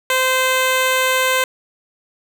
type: tone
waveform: 10% pulse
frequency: 517 Hz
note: C5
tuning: 21 cents flat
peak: -6 dBFS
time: 0.1-1.44 s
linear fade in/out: 2 ms
effects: none